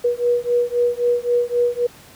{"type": "beating tone pair", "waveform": "sine", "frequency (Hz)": [481.2, 485], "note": ["B4", "B4"], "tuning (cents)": [-45, -31], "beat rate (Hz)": 3.8, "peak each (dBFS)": -19, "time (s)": [0.04, 1.87], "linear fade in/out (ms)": 10, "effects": ["pink hiss -45 dBFS RMS until 2.15 s", "high-pass 60 Hz 12 dB/octave"]}